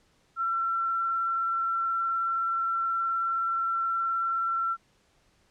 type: tone with vibrato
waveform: sine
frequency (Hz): 1352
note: E6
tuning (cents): +43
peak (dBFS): -25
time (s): 0.36-4.77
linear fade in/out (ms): 50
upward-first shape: square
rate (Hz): 19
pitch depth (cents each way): 10
effects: pink hiss -66 dBFS RMS until 5.5 s + low-pass 8000 Hz 12 dB/octave